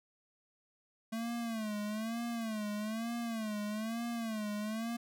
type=tone with vibrato; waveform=square; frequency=221.4 Hz; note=A3; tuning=11 cents sharp; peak=-36 dBFS; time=1.12-4.97 s; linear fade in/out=10 ms; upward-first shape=sine; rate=1.1 Hz; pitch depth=110 cents each way; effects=none